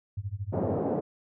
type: tone with tremolo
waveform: sine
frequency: 100.3 Hz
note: G2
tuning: 40 cents sharp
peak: -28 dBFS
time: 0.17-0.79 s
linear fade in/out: 5 ms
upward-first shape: sine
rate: 13 Hz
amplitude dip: 95%
type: band-pass noise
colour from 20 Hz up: white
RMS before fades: -29 dBFS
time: 0.52-1.01 s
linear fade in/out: 20 ms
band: 120 to 630 Hz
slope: 24 dB/octave
effects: none